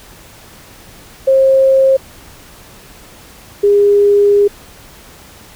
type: tone pair in turn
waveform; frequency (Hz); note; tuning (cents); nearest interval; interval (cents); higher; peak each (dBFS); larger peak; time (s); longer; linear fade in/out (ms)
sine; 534 / 407; C5 / G#4; +35 / -35; perfect fourth; 470; first; -6; neither; 1.27-1.97 / 3.63-4.48; second; 10
effects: pink hiss -39 dBFS RMS until 5.55 s